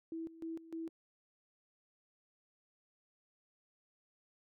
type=tone with tremolo; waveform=sine; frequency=327.1 Hz; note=E4; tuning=13 cents flat; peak=-39 dBFS; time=0.12-0.89 s; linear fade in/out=2 ms; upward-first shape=square; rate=3.3 Hz; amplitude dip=80%; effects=none